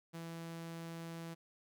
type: tone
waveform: sawtooth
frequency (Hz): 166.1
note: E3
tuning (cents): +13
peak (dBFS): -40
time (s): 0.13-1.35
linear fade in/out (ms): 20
effects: none